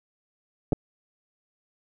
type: clicks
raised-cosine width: 2 ms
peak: -11 dBFS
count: 2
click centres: 0.723 / 0.73 s
effects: none